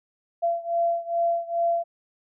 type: beating tone pair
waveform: sine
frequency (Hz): 680 / 682.4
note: F5 / F5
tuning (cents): -46 / -40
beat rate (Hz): 2.4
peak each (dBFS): -24 / -26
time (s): 0.42-1.84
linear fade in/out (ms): 20
effects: none